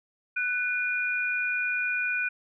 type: tone pair together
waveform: sine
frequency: 1490.5 / 2435 Hz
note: F#6 / D#7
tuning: +12 / -38 cents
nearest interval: minor sixth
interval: 850 cents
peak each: -28 dBFS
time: 0.36-2.29 s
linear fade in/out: 10 ms
effects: none